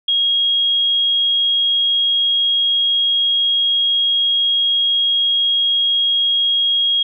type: tone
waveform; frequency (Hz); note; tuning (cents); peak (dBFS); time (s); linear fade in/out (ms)
sine; 3278; G#7; -23; -13; 0.08-7.03; 5
effects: none